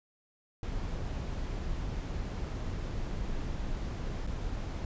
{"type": "noise with dropouts", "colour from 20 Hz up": "brown", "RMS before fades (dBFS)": -35, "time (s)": [0.63, 4.85], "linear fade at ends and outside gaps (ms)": 2, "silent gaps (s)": [4.267, 4.272], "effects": ["resampled to 16000 Hz"]}